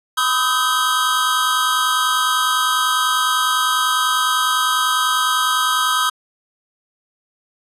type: tone cluster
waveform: square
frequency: 1004 / 1223 / 1273 / 1549 / 3248 Hz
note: B5 / D#6 / D#6 / G6 / G#7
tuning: +28 / -30 / +39 / -21 / -39 cents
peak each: -24 / -27 / -19 / -24 / -24 dBFS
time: 0.17-6.1 s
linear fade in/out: 10 ms
effects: resampled to 32000 Hz